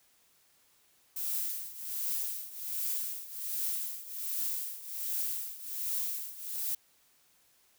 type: noise with tremolo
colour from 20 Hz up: violet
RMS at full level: -32 dBFS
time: 1.16-6.75 s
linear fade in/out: 5 ms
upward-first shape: triangle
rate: 1.3 Hz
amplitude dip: 85%
effects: white hiss -67 dBFS RMS until 7.78 s